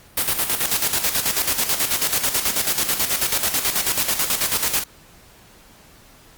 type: noise with tremolo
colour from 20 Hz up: white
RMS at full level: -19 dBFS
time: 0.17-4.84 s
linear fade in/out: 5 ms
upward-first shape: square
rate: 9.2 Hz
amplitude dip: 60%
effects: pink hiss -49 dBFS RMS until 6.37 s + Opus 48 kbps